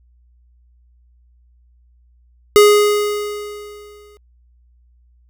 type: tone with exponential decay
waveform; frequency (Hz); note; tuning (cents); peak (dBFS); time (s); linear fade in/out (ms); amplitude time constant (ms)
square; 415.4; G#4; 0; -5; 2.56-4.17; 0; 350
effects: added 60 Hz sine -50 dBFS peak until 5.29 s